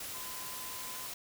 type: tone in noise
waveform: sine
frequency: 1018 Hz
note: C6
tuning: 48 cents flat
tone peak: -49 dBFS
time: 0.14-1.07 s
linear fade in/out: 5 ms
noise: white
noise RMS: -42 dBFS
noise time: 0-1.14 s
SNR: -10 dB
effects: none